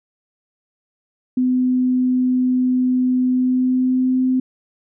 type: tone with pitch glide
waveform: sine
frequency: 253.3 to 257 Hz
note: B3 to C4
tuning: +44 to -31 cents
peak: -14 dBFS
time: 1.37-4.4 s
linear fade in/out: 5 ms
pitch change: +25 cents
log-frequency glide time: 3.28-4.21 s
effects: none